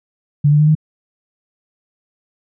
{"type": "tone with pitch steps", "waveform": "sine", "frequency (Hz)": [145.5, 148.56, 151.68, 154.87], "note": ["D3", "D3", "D#3", "D#3"], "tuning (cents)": [-16, 20, -44, -8], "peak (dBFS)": -8, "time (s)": [0.44, 0.752], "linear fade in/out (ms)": 10, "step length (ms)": 78, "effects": []}